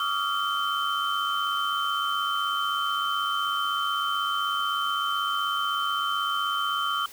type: tone cluster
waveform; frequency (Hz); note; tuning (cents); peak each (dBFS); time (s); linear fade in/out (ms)
sine; 1144 / 1240 / 1387 / 3090; D6 / D#6 / F6 / G7; -46 / -6 / -12 / -26; -30; 0-7.06; 2
effects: white hiss -46 dBFS RMS until 7.12 s